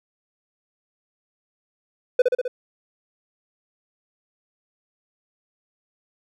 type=tone with echo; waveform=triangle; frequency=500 Hz; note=B4; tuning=21 cents sharp; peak=-9 dBFS; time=2.19-2.22 s; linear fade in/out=5 ms; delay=65 ms; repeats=4; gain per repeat=-3 dB; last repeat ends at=2.48 s; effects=none